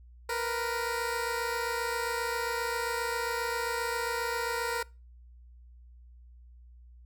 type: tone pair together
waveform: 15% pulse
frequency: 466.4 / 493.9 Hz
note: A#4 / B4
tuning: +1 / 0 cents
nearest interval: minor second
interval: 99 cents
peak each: -25 / -29 dBFS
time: 0.29-4.83 s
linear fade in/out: 5 ms
effects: noise-tail reverb RT60 0.3 s tail -24 dB re dry + added 60 Hz sine -50 dBFS peak until 7.05 s